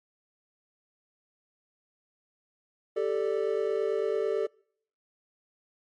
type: chord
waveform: triangle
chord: G suspended second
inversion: none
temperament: just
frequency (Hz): 392 / 441 / 588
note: G4 / A4 / D5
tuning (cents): 0 / +4 / +2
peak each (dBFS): -28 / -26 / -31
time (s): 2.96-4.47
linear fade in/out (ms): 10
effects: noise-tail reverb RT60 0.6 s tail -26 dB re dry + MP3 48 kbps